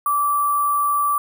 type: tone with sample-and-hold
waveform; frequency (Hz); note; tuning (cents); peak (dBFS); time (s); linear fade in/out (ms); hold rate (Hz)
sine; 1161; D6; -20; -16; 0.06-1.18; 2; 11025
effects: none